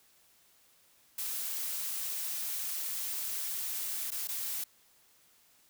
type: noise with dropouts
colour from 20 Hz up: blue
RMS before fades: -36 dBFS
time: 1.18-4.64 s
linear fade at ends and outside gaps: 5 ms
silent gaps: 4.106-4.117 / 4.274-4.286 s
effects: white hiss -65 dBFS RMS until 5.69 s